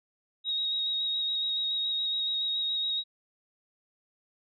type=tone with vibrato; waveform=sine; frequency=3779 Hz; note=A#7; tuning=23 cents sharp; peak=-27 dBFS; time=0.44-3.04 s; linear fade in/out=50 ms; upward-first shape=square; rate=7.1 Hz; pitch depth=14 cents each way; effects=none